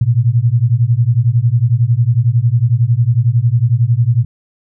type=beating tone pair; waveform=sine; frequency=113.1 / 124.1 Hz; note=A2 / B2; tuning=+48 / +9 cents; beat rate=11 Hz; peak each=-12 dBFS; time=0.01-4.25 s; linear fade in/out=5 ms; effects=none